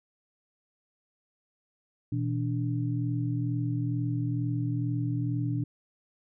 sine tone cluster, 121.6 / 163.8 / 291.5 Hz, B2 / E3 / D4, -26 / -11 / -13 cents, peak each -28 / -35 / -33 dBFS, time 2.12-5.64 s, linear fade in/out 5 ms, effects none

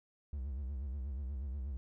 triangle tone with vibrato, 67.6 Hz, C#2, 43 cents flat, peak -35 dBFS, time 0.33-1.77 s, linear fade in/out 0 ms, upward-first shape sine, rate 8.3 Hz, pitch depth 150 cents each way, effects none

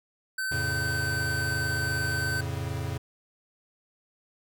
square tone, 1534 Hz, G6, 38 cents flat, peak -29 dBFS, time 0.38-2.41 s, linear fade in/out 5 ms
square chord, F augmented, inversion none, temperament equal, 87.31 / 110 / 138.59 Hz, F2 / A2 / C#3, 0 / 0 / 0 cents, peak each -35 dBFS, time 0.51-2.98 s, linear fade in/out 10 ms
effects none

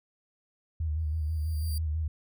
sine tone with vibrato, 78 Hz, D#2, 5 cents sharp, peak -27 dBFS, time 0.8-2.08 s, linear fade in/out 5 ms, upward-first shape square, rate 6.1 Hz, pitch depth 51 cents each way
5% pulse tone with exponential growth, 4717 Hz, D8, 7 cents sharp, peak -30 dBFS, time 0.99-1.78 s, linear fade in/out 2 ms, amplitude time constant 170 ms
effects none

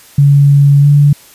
sine tone with pitch glide, 141.8 to 144.53 Hz, C#3 to D3, +40 to -27 cents, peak -3 dBFS, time 0.18-1.13 s, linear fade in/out 5 ms, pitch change +33 cents, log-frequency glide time 0.81-0.86 s, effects white hiss -40 dBFS RMS until 1.34 s + resampled to 32000 Hz

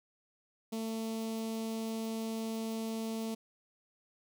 sawtooth tone with notch filter, 223.5 Hz, A3, 27 cents sharp, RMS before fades -37 dBFS, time 0.72-3.35 s, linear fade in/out 10 ms, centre 1600 Hz, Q 0.69, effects none

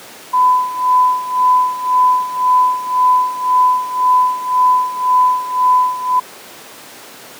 sine tone with tremolo, 1004 Hz, B5, 28 cents sharp, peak -7 dBFS, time 0.33-6.2 s, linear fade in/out 10 ms, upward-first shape sine, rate 1.9 Hz, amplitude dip 80%, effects pink hiss -35 dBFS RMS until 7.39 s + high-pass 300 Hz 12 dB/octave

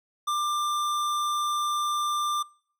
sine tone with tanh clipping, 1189 Hz, D6, 21 cents sharp, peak -26 dBFS, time 0.27-2.43 s, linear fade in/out 10 ms, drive 18 dB, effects noise-tail reverb RT60 0.6 s tail -26 dB re dry

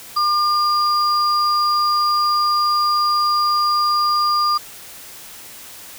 sine tone pair together, 1200 / 4800 Hz, D6 / D8, +37 / +37 cents, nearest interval 2 octaves, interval 2400 cents, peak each -15 / -22 dBFS, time 0.16-4.58 s, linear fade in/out 10 ms, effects white hiss -38 dBFS RMS until 5.98 s

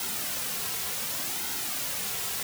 white noise with flanger, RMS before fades -32 dBFS, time 0-2.43 s, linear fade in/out 2 ms, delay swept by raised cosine 1.7 to 3.4 ms, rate 0.67 Hz, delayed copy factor -0.55, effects none

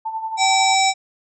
sine tone with tremolo, 887 Hz, A5, 14 cents sharp, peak -21 dBFS, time 0.05-0.75 s, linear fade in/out 10 ms, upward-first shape sine, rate 11 Hz, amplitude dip 60%
harmonic tone, 770 Hz, G5, 31 cents flat, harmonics 1 / 3 / 5 / 7 / 9 / 10, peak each -16 / -21 / -23 / -24 / -26 / -26 dBFS, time 0.37-0.94 s, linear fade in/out 50 ms
effects none

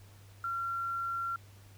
sine tone with quantisation, 1370 Hz, F6, 34 cents flat, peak -32 dBFS, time 0.44-1.36 s, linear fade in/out 2 ms, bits 10, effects added 99 Hz sine -53 dBFS peak until 1.77 s + pink hiss -61 dBFS RMS until 1.77 s

